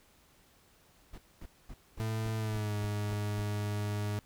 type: noise bursts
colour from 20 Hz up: brown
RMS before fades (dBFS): -44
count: 9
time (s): 1.13-3.42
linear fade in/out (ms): 5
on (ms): 50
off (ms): 230
type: tone with pitch glide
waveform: 40% pulse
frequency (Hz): 110.7 to 103.89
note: A2 to G#2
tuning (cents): +11 to +1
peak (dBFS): -31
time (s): 2-4.19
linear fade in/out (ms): 0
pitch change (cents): -110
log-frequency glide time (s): 2.36-2.75
effects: pink hiss -64 dBFS RMS until 4.25 s